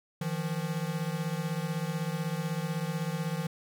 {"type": "beating tone pair", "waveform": "square", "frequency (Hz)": [155.56, 171.56], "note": ["D#3", "F3"], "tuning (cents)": [0, -31], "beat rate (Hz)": 16, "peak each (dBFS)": [-34, -34], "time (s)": [0.21, 3.47], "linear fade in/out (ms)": 5, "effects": []}